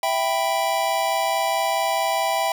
square chord, E minor, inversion none, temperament equal, 659.3 / 784 / 987.8 Hz, E5 / G5 / B5, 0 / 0 / 0 cents, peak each -25 / -24 / -27 dBFS, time 0.03-2.52 s, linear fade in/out 2 ms, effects none

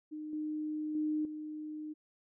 sine tone with level steps, 305.9 Hz, D#4, 29 cents flat, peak -39 / -34 / -30 / -39 dBFS, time 0.11-1.94 s, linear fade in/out 20 ms, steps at 0.33 / 0.95 / 1.25 s, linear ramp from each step 2 ms, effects none

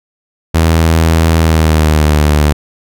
sawtooth tone with pitch glide, 81.5 to 74.74 Hz, E2 to D2, -19 to +31 cents, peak -3 dBFS, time 0.54-2.53 s, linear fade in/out 10 ms, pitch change -150 cents, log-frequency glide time 1.37-2.21 s, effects none

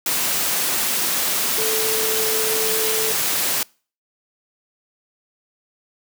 sine tone in noise, 440 Hz, A4, in tune, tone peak -24 dBFS, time 1.58-3.12 s, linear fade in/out 2 ms, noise white, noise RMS -21 dBFS, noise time 0.06-3.63 s, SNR -6 dB, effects noise-tail reverb RT60 0.4 s tail -26 dB re dry + high-pass 150 Hz 12 dB/octave

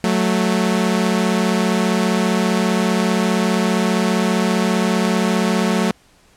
sawtooth tone pair together, 184.88 / 220 Hz, F#3 / A3, -1 / 0 cents, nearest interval minor third, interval 301 cents, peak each -14 dBFS, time 0.04-5.91 s, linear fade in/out 0 ms, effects pink hiss -53 dBFS RMS until 6.36 s + low-pass 10000 Hz 12 dB/octave

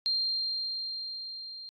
sine tone with level ramp, 4186 Hz, C8, in tune, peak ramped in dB -25 to -41 dBFS, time 0.06-1.69 s, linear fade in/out 0 ms, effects AAC 64 kbps

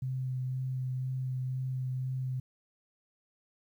sine tone with vibrato, 129.3 Hz, C3, 20 cents flat, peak -31 dBFS, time 0.02-2.4 s, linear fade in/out 5 ms, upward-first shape sine, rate 2 Hz, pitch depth 13 cents each way, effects 11-bit

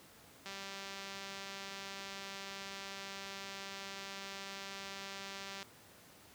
click train, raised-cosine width 0.2 ms, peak -28 dBFS, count 1014, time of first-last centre 0.46-5.628 s, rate 196 Hz, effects pink hiss -59 dBFS RMS until 6.34 s + high-pass 100 Hz 12 dB/octave

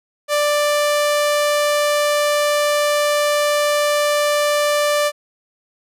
sawtooth tone, 589 Hz, D5, 5 cents sharp, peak -11 dBFS, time 0.28-5.12 s, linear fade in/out 50 ms, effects resampled to 32000 Hz

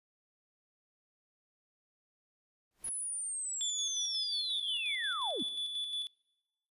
pink noise with exponential growth, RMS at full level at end -49 dBFS, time 2.71-2.89 s, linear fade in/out 1 ms, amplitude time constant 39 ms
sine linear sweep, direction down, 10540 to 196 Hz, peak -35 dBFS, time 2.84-5.43 s, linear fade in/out 5 ms
triangle tone with tremolo, 3457 Hz, A7, 31 cents flat, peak -32 dBFS, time 3.61-6.07 s, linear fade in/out 0 ms, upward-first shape square, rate 5.6 Hz, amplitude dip 40%
effects noise-tail reverb RT60 1.0 s tail -25 dB re dry + resampled to 32000 Hz

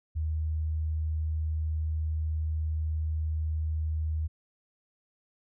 sine tone, 78.3 Hz, D#2, 11 cents sharp, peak -27 dBFS, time 0.15-4.28 s, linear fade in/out 20 ms, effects none

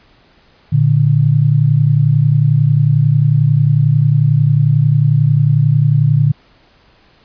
sine tone pair together, 116.54 / 147.68 Hz, A#2 / D3, 0 / +10 cents, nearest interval major third, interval 410 cents, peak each -12 / -10 dBFS, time 0.72-6.32 s, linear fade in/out 10 ms, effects pink hiss -50 dBFS RMS until 7.24 s + resampled to 11025 Hz

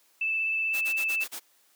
sine tone with vibrato, 2637 Hz, E7, in tune, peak -25 dBFS, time 0.21-1.24 s, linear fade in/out 5 ms, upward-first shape sine, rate 16 Hz, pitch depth 10 cents each way
white noise bursts, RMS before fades -37 dBFS, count 6, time 0.73-1.399 s, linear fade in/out 20 ms, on 84 ms, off 33 ms
effects white hiss -64 dBFS RMS until 1.75 s + high-pass 300 Hz 12 dB/octave

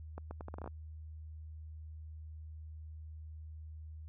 accelerating click train, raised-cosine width 1 ms, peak -30 dBFS, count 10, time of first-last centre 0.18-0.676 s, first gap 130 ms, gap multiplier 0.76, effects added 78 Hz sine -45 dBFS peak until 4.08 s

